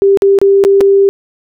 sine tone with dropouts, 394.7 Hz, G4, 12 cents sharp, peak -4 dBFS, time 0.02-1.09 s, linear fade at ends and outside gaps 0 ms, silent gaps 0.173-0.221 / 0.388-0.415 / 0.639-0.649 / 0.807-0.811 s, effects none

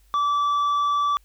sine tone with tanh clipping, 1158 Hz, D6, 25 cents flat, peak -20 dBFS, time 0.14-1.17 s, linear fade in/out 0 ms, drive 5 dB, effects added 50 Hz sine -54 dBFS peak until 1.24 s + white hiss -64 dBFS RMS until 1.24 s

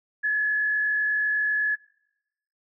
sine tone with frequency modulation, 1703 Hz, G#6, 43 cents sharp, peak -21 dBFS, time 0.23-1.76 s, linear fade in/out 20 ms, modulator 48 Hz, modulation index 0.49, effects noise-tail reverb RT60 0.9 s tail -25 dB re dry

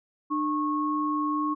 sine tone pair together, 300.3 / 1095 Hz, D4 / C#6, +39 / -22 cents, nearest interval octave + minor seventh, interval 2239 cents, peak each -27 dBFS, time 0.3-1.55 s, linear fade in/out 20 ms, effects none

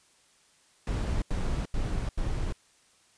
brown noise bursts, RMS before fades -29 dBFS, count 4, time 0.87-2.525 s, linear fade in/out 2 ms, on 350 ms, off 85 ms, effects white hiss -63 dBFS RMS until 3.17 s + resampled to 22050 Hz

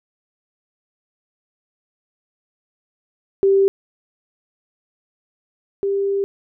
sine tone pair in turn, 391.2 / 396.2 Hz, G4 / G4, -4 / +18 cents, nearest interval unison, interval 22 cents, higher second, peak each -11 / -17 dBFS, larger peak first, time 3.43-3.68 / 5.83-6.24 s, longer second, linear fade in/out 0 ms, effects none

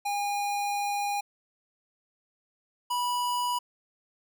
square tone pair in turn, 814 / 979.3 Hz, G#5 / B5, -35 / -15 cents, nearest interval minor third, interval 320 cents, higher second, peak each -28 / -27 dBFS, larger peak second, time 0.05-1.21 / 2.9-3.59 s, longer first, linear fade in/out 10 ms, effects none

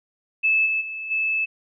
sine tone with level steps, 2615 Hz, E7, 15 cents flat, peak -16 / -20 / -29 / -20 dBFS, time 0.43-1.46 s, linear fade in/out 20 ms, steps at 0.65 / 0.8 / 1.1 s, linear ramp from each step 20 ms, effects none

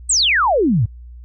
sine exponential sweep, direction down, 8630 to 94.3 Hz, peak -12 dBFS, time 0.09-0.86 s, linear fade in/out 10 ms, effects added 60 Hz sine -34 dBFS peak until 1.24 s

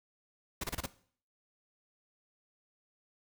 pink noise bursts, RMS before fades -36 dBFS, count 5, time 0.61-0.862 s, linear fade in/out 5 ms, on 28 ms, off 28 ms, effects noise-tail reverb RT60 0.5 s tail -17 dB re dry

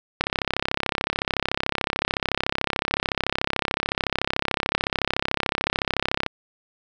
click train, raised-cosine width 0.3 ms, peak -5 dBFS, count 205, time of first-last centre 0.21-6.263 s, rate 33.7 Hz, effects none

